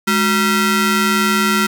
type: ring-modulated tone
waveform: sawtooth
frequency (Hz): 579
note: D5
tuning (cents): -25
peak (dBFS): -6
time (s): 0.07-1.67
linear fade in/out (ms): 10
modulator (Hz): 789
effects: none